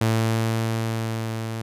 sawtooth tone with level ramp, 112.6 Hz, A2, 40 cents sharp, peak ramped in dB -14 to -24 dBFS, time 0.01-1.62 s, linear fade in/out 5 ms, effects resampled to 32000 Hz

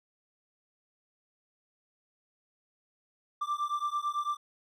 triangle beating tone pair, 1174.7 / 1183.7 Hz, D6 / D6, 0 / +13 cents, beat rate 9 Hz, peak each -31 dBFS, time 3.41-4.37 s, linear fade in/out 10 ms, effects none

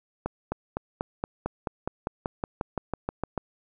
accelerating click train, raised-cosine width 1 ms, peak -14 dBFS, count 17, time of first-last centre 0.26-3.377 s, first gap 260 ms, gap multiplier 0.96, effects none

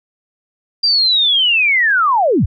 sine linear sweep, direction down, 4786 to 49 Hz, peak -10 dBFS, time 0.83-2.46 s, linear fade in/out 10 ms, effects none

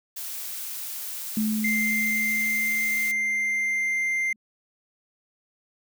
blue noise, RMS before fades -34 dBFS, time 0.16-3.12 s, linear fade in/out 10 ms
sine tone with exponential decay, 216.1 Hz, A3, 31 cents flat, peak -21 dBFS, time 1.37-4.36 s, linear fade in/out 2 ms, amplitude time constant 650 ms
triangle tone, 2093 Hz, C7, in tune, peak -21 dBFS, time 1.64-4.33 s, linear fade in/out 5 ms
effects none

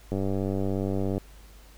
click train, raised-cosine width 2 ms, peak -16 dBFS, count 104, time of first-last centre 0.12-1.18 s, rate 97.2 Hz, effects added 50 Hz sine -48 dBFS peak until 1.77 s + pink hiss -55 dBFS RMS until 1.77 s

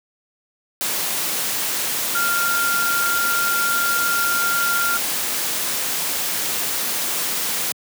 sine tone in noise, 1393 Hz, F6, 5 cents flat, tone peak -19 dBFS, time 2.15-4.97 s, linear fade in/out 0 ms, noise white, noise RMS -23 dBFS, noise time 0.81-7.72 s, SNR +1 dB, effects high-pass 150 Hz 12 dB/octave

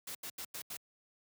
white noise bursts at uneven times, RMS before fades -43 dBFS, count 5, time 0.07-0.15 / 0.23-0.3 / 0.38-0.45 / 0.54-0.62 / 0.7-0.77 s, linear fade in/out 5 ms, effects high-pass 80 Hz 12 dB/octave

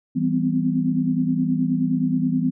sine chord, C major seventh, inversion first, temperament equal with one note detuned, 164.81 / 196 / 252.1 / 261.6 Hz, E3 / G3 / B3 / C4, 0 / 0 / +36 / 0 cents, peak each -24 / -26 / -21 / -27 dBFS, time 0.15-2.51 s, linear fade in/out 20 ms, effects none

